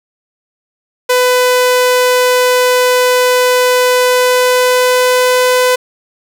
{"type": "tone with pitch glide", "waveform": "sawtooth", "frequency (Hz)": [500, 502.9], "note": ["B4", "B4"], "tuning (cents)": [21, 31], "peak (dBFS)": -4, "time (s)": [1.09, 5.76], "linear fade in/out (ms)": 10, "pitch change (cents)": 10, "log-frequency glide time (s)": [3.92, 5.33], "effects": []}